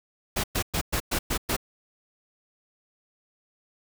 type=noise bursts; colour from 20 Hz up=pink; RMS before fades=-26 dBFS; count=7; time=0.36-1.566 s; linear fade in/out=10 ms; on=78 ms; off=110 ms; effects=none